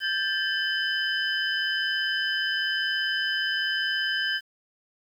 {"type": "tone cluster", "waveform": "sine", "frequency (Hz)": [1581, 1742, 3042, 5020], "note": ["G6", "A6", "F#7", "D#8"], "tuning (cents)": [14, -18, 47, 15], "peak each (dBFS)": [-27, -32, -29, -36], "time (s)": [0, 4.41], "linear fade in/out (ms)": 50, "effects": ["9-bit"]}